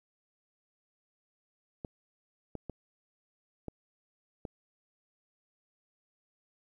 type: clicks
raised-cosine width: 2 ms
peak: -25 dBFS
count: 5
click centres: 1.848 / 2.553 / 2.697 / 3.683 / 4.452 s
effects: 11-bit